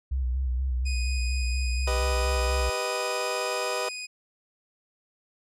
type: tone with vibrato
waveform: sine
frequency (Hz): 63.9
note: C2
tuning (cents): -40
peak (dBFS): -24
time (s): 0.11-2.7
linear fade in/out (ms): 10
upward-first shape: square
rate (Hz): 4.2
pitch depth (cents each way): 54
type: tone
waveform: 20% pulse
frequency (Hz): 2489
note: D#7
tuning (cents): 0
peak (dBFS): -29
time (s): 0.85-4.07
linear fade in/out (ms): 20
type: chord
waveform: 25% pulse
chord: G augmented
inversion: none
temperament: equal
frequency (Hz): 392 / 493.9 / 622.3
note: G4 / B4 / D#5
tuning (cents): 0 / 0 / 0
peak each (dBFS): -31 / -27 / -28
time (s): 1.87-3.89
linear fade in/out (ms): 5
effects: low-pass 12000 Hz 12 dB/octave